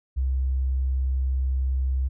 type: tone with tanh clipping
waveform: triangle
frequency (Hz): 65.5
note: C2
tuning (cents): +2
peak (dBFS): -21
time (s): 0.16-2.09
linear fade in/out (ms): 20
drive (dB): 4
effects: none